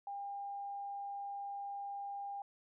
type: tone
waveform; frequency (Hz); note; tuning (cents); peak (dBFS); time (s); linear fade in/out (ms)
sine; 802; G5; +39; -40; 0.07-2.42; 2
effects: none